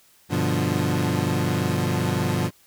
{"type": "chord", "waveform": "25% pulse", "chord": "G dominant seventh", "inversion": "none", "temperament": "equal", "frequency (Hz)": [98, 123.47, 146.83, 174.61], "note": ["G2", "B2", "D3", "F3"], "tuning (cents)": [0, 0, 0, 0], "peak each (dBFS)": -23, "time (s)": [0.29, 2.51], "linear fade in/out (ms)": 50, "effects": ["white hiss -57 dBFS RMS until 2.66 s"]}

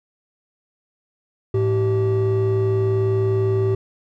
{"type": "tone pair together", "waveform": "triangle", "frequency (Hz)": [108, 385.3], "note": ["A2", "G4"], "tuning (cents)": [-32, -30], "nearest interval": "octave + minor seventh", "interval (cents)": 2202, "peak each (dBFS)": -16, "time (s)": [1.54, 3.75], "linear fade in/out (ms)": 5, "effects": ["tanh soft clip ceiling -11 dBFS"]}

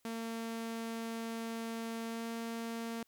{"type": "tone with pitch glide", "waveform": "sawtooth", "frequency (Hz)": [227.8, 229.5], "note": ["A#3", "A#3"], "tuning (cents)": [-40, -27], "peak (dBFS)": -34, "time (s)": [0.05, 3.03], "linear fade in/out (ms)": 2, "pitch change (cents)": 13, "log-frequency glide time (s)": [2.06, 2.26], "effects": ["white hiss -74 dBFS RMS until 3.07 s"]}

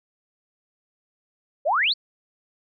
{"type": "exponential sweep", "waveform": "sine", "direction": "up", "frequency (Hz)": [526, 4704], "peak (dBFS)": -18, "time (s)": [1.65, 1.94], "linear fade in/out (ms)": 20, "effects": []}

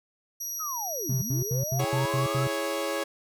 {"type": "tone", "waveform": "30% pulse", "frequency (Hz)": 5770, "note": "F#8", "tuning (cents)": -44, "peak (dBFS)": -28, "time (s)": [0.4, 1.81], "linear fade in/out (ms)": 10}
{"type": "linear two-way sweep", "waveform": "sine", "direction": "down then up", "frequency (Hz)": [1337, 127.5, 1337], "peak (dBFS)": -33, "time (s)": [0.59, 2.45], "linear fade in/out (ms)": 20, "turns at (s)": 1.16}
{"type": "tone bursts", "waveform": "triangle", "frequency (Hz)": 131.2, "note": "C3", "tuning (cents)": 5, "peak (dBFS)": -23, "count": 7, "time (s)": [1.09, 2.474], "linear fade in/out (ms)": 5, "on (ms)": 130, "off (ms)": 79}
{"type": "chord", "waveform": "sawtooth", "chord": "C# minor", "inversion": "first", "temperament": "equal", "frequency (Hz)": [329.6, 415.3, 554.4], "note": ["E4", "G#4", "C#5"], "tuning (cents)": [0, 0, 0], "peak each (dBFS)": [-30, -30, -26], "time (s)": [1.79, 3.04], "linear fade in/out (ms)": 10}
{"effects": []}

